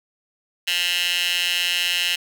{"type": "tone with high-pass filter", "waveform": "15% pulse", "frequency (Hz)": 176.2, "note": "F3", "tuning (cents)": 16, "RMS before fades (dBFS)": -22, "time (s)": [0.67, 2.16], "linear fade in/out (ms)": 10, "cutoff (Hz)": 2700, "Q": 3.6, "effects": []}